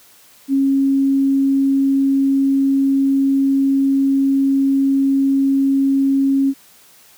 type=tone; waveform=sine; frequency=272.8 Hz; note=C#4; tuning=28 cents flat; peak=-12 dBFS; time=0.48-6.54 s; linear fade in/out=50 ms; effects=white hiss -48 dBFS RMS until 7.17 s + high-pass 80 Hz 12 dB/octave